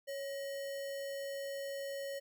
sine tone with sample-and-hold, 554.4 Hz, C#5, in tune, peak -38 dBFS, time 0.07-2.2 s, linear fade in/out 20 ms, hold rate 2450 Hz, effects none

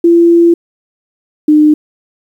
sine tone pair in turn, 340 / 302.9 Hz, F4 / D#4, -46 / -46 cents, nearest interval major second, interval 200 cents, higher first, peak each -3 dBFS, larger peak neither, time 0.04-0.54 / 1.48-1.74 s, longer first, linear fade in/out 5 ms, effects 7-bit

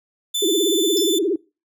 sawtooth tone, 3520 Hz, A7, in tune, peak -17 dBFS, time 0.34-1.19 s, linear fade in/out 10 ms
sine tone with vibrato, 363.7 Hz, F#4, 30 cents flat, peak -17 dBFS, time 0.42-1.36 s, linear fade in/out 5 ms, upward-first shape triangle, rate 17 Hz, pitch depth 300 cents each way
sawtooth tone with exponential decay, 5274 Hz, E8, in tune, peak -19 dBFS, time 0.97-1.14 s, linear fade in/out 0 ms, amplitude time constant 35 ms
effects noise-tail reverb RT60 0.3 s tail -23 dB re dry

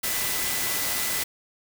sine tone in noise, 1997 Hz, B6, 19 cents sharp, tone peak -36 dBFS, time 0.03-1.24 s, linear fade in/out 10 ms, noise white, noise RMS -27 dBFS, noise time 0.03-1.24 s, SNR -12 dB, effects none

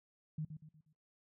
sine tone with echo, 154.5 Hz, D#3, 12 cents flat, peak -36 dBFS, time 0.38-0.45 s, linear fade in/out 5 ms, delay 120 ms, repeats 4, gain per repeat -8 dB, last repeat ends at 0.93 s, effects noise-tail reverb RT60 0.2 s tail -21 dB re dry

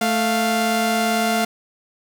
sawtooth tone pair together, 220 / 697.9 Hz, A3 / F5, 0 / -1 cents, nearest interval octave + minor sixth, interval 1999 cents, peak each -17 / -16 dBFS, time 0.01-1.45 s, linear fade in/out 5 ms, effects none

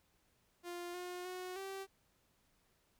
sawtooth tone with pitch steps, 350 / 358.4 / 365.9 / 387.7 Hz, F4 / F4 / F#4 / G4, +4 / +45 / -19 / -19 cents, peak -39 dBFS, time 0.63-1.87 s, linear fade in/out 50 ms, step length 310 ms, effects pink hiss -75 dBFS RMS until 2.99 s

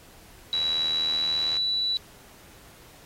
sine tone with pitch glide, 3915 to 3947 Hz, B7 to B7, -16 to -2 cents, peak -23 dBFS, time 0.53-1.97 s, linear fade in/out 0 ms, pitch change +14 cents, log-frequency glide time 0.92-1.6 s
click train, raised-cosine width 0.2 ms, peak -20 dBFS, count 82, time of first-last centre 0.54-1.568 s, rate 78.8 Hz
effects pink hiss -52 dBFS RMS until 3.05 s + AAC 48 kbps

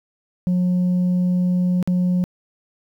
sine tone with dropouts, 180 Hz, F#3, 47 cents flat, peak -13 dBFS, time 0.47-2.24 s, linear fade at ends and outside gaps 0 ms, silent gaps 1.827-1.875 s, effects tanh soft clip ceiling -15 dBFS + 9-bit

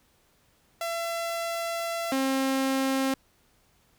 sawtooth tone pair in turn, 674 / 267.3 Hz, E5 / C4, +38 / +37 cents, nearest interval octave + major third, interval 1601 cents, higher first, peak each -25 / -20 dBFS, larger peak second, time 0.81-2.12 / 2.12-3.14 s, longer first, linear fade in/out 2 ms, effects pink hiss -65 dBFS RMS until 3.98 s

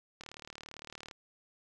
click train, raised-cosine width 0.2 ms, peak -28 dBFS, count 35, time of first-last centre 0.21-1.112 s, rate 37.7 Hz, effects none

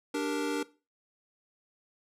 square chord, G minor, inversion second, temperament equal, 293.7 / 392 / 466.2 Hz, D4 / G4 / Bb4, 0 / 0 / 0 cents, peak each -32 / -38 / -35 dBFS, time 0.14-0.63 s, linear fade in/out 5 ms, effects noise-tail reverb RT60 0.3 s tail -18 dB re dry + low-pass 11000 Hz 12 dB/octave

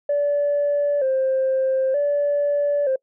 sine tone with vibrato, 552 Hz, C#5, 7 cents flat, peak -16 dBFS, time 0.09-2.96 s, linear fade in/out 5 ms, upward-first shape square, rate 0.54 Hz, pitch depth 79 cents each way, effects noise-tail reverb RT60 0.1 s tail -26 dB re dry + tanh soft clip ceiling -14 dBFS

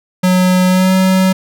square tone with pitch glide, 183.4 to 187.8 Hz, F#3 to F#3, -15 to +26 cents, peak -9 dBFS, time 0.23-1.33 s, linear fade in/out 10 ms, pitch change +41 cents, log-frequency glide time 0.67-0.93 s, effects none

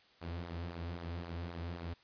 sawtooth tone with flanger, 85.4 Hz, F2, 38 cents flat, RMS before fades -42 dBFS, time 0.21-1.94 s, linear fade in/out 10 ms, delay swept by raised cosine 0.32 to 5.72 ms, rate 3.8 Hz, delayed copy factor -0.55, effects white hiss -65 dBFS RMS until 2.03 s + resampled to 11025 Hz

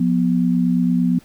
sine tone pair together, 177.2 / 246 Hz, F3 / B3, +25 / -7 cents, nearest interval tritone, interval 568 cents, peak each -17 dBFS, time 0-1.19 s, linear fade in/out 5 ms, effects pink hiss -51 dBFS RMS until 1.24 s

